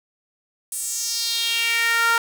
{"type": "tone with high-pass filter sweep", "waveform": "sawtooth", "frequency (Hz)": 462.6, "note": "A#4", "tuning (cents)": -13, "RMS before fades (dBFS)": -22, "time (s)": [0.72, 2.18], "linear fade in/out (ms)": 2, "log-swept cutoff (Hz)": [9400, 1200], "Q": 3.2, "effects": []}